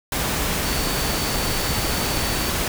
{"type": "tone in noise", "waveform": "sine", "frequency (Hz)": 4511, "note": "C#8", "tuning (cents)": 29, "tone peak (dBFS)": -32, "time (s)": [0.65, 2.5], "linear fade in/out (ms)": 2, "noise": "pink", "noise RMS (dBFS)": -23, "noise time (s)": [0.12, 2.68], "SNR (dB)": -12, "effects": []}